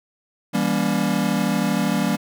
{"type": "chord", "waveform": "square", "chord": "E diminished seventh", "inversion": "none", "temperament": "just", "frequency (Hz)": [164.81, 197.78, 237.3, 284.8], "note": ["E3", "G3", "Bb3", "Db4"], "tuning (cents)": [0, 16, 31, 47], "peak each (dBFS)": [-27, -23, -25, -27], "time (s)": [0.53, 2.17], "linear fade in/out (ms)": 20, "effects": []}